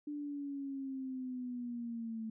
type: linear sweep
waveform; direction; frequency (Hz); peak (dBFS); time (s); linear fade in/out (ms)
sine; down; 295.9 to 220; -38; 0.07-2.3; 5
effects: none